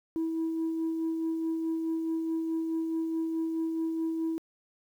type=tone with tremolo; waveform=sine; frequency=325.2 Hz; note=E4; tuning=23 cents flat; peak=-25 dBFS; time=0.16-4.38 s; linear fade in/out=0 ms; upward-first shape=sine; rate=4.7 Hz; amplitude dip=35%; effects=tanh soft clip ceiling -25 dBFS + 10-bit